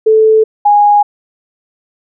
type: tone pair in turn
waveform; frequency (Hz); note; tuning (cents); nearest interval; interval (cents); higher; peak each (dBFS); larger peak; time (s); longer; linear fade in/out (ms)
sine; 437.9 / 825; A4 / G#5; -8 / -12; major seventh; 1096; second; -4; neither; 0.06-0.44 / 0.65-1.03; neither; 10
effects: none